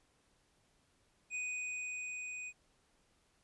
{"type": "tone with level ramp", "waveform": "square", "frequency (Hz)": 2489, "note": "D#7", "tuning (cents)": 0, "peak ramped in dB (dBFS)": [-37, -43], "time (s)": [1.3, 2.53], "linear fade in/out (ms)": 50, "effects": ["pink hiss -73 dBFS RMS until 3.43 s", "resampled to 24000 Hz"]}